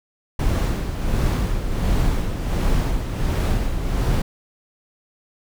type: noise with tremolo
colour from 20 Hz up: brown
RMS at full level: -18 dBFS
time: 0.39-4.22 s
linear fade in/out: 5 ms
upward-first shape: sine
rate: 1.4 Hz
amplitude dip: 55%
effects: none